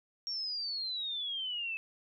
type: exponential sweep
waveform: sine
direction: down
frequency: 5588 to 2600 Hz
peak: -34 dBFS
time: 0.27-1.77 s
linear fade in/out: 0 ms
effects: none